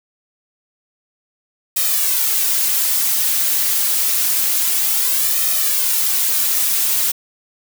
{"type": "noise with flanger", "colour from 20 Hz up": "blue", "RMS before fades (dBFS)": -17, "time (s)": [1.76, 7.12], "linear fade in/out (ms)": 10, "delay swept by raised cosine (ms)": [1.6, 5.1], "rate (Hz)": 0.27, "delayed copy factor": 0.7, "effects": []}